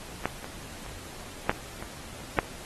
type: clicks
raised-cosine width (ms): 0.5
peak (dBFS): -11 / -22 / -27 / -7 / -22 / -29 / -6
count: 7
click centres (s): 0.256 / 0.444 / 0.863 / 1.495 / 1.825 / 2.205 / 2.388
effects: pink hiss -44 dBFS RMS until 2.65 s + AAC 32 kbps